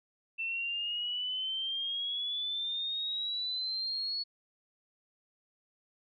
sine exponential sweep, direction up, 2672 to 4400 Hz, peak -32 dBFS, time 0.38-4.24 s, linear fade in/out 20 ms, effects none

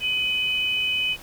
sine tone pair together, 2518 / 2997 Hz, D#7 / F#7, +20 / +22 cents, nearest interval minor third, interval 302 cents, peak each -24 / -24 dBFS, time 0-1.17 s, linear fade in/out 50 ms, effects pink hiss -44 dBFS RMS until 1.22 s

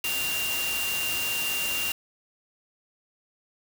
sine tone in noise, 2782 Hz, F7, 7 cents flat, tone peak -28 dBFS, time 0.04-1.92 s, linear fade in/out 2 ms, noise white, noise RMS -31 dBFS, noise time 0.04-1.92 s, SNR 0 dB, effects none

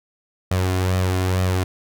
sawtooth tone with flanger, 92.5 Hz, F#2, in tune, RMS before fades -20 dBFS, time 0.51-1.64 s, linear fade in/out 5 ms, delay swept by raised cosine 1.6 to 2.9 ms, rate 2.2 Hz, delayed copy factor +0.5, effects none

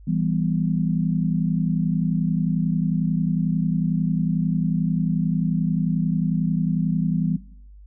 sine chord, E minor, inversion none, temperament equal, 164.81 / 196 / 246.9 Hz, E3 / G3 / B3, 0 / 0 / 0 cents, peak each -22 / -25 / -27 dBFS, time 0.07-7.37 s, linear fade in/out 10 ms, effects noise-tail reverb RT60 0.6 s tail -17 dB re dry + added 50 Hz sine -42 dBFS peak until 7.86 s

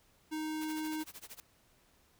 square tone, 311.1 Hz, D#4, in tune, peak -36 dBFS, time 0.31-1.04 s, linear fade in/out 20 ms
white noise with tremolo, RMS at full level -47 dBFS, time 0.61-1.4 s, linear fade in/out 0 ms, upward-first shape sine, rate 13 Hz, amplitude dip 100%
effects pink hiss -68 dBFS RMS until 2.19 s

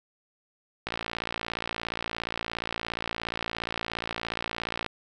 click train, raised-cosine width 0.3 ms, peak -14 dBFS, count 229, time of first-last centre 0.87-4.863 s, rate 57.1 Hz, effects none

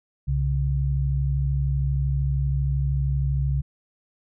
sine tone pair together, 65.13 / 138 Hz, C2 / C#3, -7 / -7 cents, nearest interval octave + minor second, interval 1300 cents, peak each -23 dBFS, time 0.27-3.62 s, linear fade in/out 20 ms, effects none

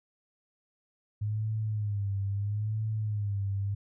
sine tone with vibrato, 103.83 Hz, G#2, in tune, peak -28 dBFS, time 1.21-3.75 s, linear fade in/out 10 ms, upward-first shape sine, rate 0.76 Hz, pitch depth 89 cents each way, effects none

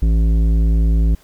triangle tone with tanh clipping, 55 Hz, A1, in tune, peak -13 dBFS, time 0.02-1.15 s, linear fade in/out 5 ms, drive 16 dB, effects pink hiss -51 dBFS RMS until 1.23 s

